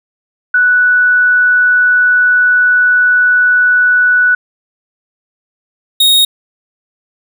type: tone pair in turn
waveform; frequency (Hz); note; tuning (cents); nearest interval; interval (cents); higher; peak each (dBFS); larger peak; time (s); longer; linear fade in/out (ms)
sine / 45% pulse; 1480 / 3742; F#6 / A#7; 0 / +6; octave + major third; 1606; second; -6; neither; 0.54-4.35 / 6-6.25; first; 5
effects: none

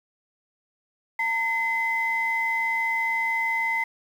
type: tone pair together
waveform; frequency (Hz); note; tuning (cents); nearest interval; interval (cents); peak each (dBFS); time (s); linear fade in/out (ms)
sine; 911 / 2045; A#5 / C7; -40 / -40; octave + major second; 1400; -27 / -23; 1.19-3.84; 5
effects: tanh soft clip ceiling -15 dBFS + 8-bit

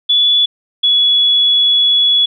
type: tone pair in turn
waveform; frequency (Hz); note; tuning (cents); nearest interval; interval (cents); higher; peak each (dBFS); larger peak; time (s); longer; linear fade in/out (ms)
sine; 3430 / 3389; A7 / G#7; -45 / +34; unison; 21; first; -8; neither; 0.09-0.46 / 0.83-2.26; second; 10
effects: none

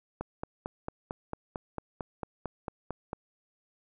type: click train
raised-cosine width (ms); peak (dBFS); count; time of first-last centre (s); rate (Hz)
1; -20; 14; 0.21-3.131; 4.45
effects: none

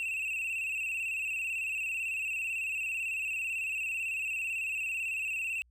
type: tone with vibrato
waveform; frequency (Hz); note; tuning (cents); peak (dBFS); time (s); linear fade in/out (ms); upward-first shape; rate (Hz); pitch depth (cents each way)
triangle; 2637; E7; 0; -30; 0-5.62; 0; square; 18; 54
effects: added 60 Hz sine -62 dBFS peak until 5.7 s

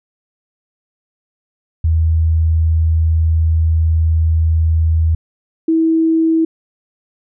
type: tone pair in turn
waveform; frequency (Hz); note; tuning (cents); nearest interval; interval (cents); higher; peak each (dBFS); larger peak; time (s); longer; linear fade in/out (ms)
sine; 80.7 / 324.1; E2 / E4; -36 / -29; 2 octaves; 2407; second; -10; neither; 1.84-5.15 / 5.68-6.45; first; 5
effects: none

